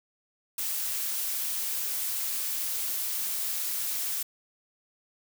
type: noise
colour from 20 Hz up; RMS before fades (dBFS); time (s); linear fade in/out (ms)
blue; -31; 0.58-4.23; 5
effects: none